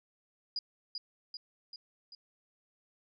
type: tone with echo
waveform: sine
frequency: 4895 Hz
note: D#8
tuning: 29 cents flat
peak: -32 dBFS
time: 0.56-0.59 s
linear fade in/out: 2 ms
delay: 390 ms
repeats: 4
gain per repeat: -4 dB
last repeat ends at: 2.15 s
effects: none